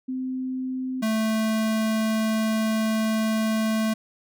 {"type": "tone pair in turn", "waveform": ["sine", "square"], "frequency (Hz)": [258.3, 219.7], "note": ["C4", "A3"], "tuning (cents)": [-22, -2], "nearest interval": "minor third", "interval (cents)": 280, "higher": "first", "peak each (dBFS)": [-26, -22], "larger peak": "second", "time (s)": [[0.08, 1.02], [1.02, 3.94]], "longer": "second", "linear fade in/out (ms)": 10, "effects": []}